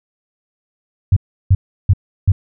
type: tone bursts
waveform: sine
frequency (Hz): 95.3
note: G2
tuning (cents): -48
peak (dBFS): -6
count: 4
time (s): 1.12-2.32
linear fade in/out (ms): 5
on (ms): 45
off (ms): 340
effects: none